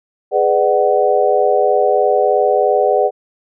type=chord; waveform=sine; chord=G# half-diminished seventh; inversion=none; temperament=just; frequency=415.3 / 498.4 / 598 / 747.5 Hz; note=G#4 / B4 / D5 / F#5; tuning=0 / +16 / +31 / +17 cents; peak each=-16 dBFS; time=0.31-3.11 s; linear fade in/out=50 ms; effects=none